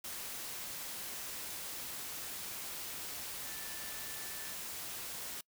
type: tone in noise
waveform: sine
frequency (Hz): 1760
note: A6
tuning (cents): 0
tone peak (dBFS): -53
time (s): 3.45-4.54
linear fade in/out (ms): 5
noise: white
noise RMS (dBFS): -43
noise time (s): 0.04-5.41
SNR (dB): -13
effects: noise-tail reverb RT60 0.1 s tail -26 dB re dry

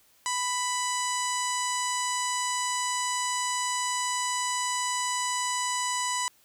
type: tone with low-pass filter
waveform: sawtooth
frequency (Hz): 992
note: B5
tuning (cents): +7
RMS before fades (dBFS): -29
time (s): 0.26-6.28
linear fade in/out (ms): 0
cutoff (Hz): 7800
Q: 4.6
effects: white hiss -62 dBFS RMS until 6.44 s

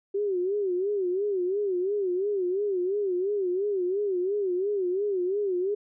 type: tone with vibrato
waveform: sine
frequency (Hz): 384.3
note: G4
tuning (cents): -34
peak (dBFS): -24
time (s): 0.14-5.75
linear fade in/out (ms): 10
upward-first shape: sine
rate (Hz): 2.9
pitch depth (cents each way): 140
effects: none

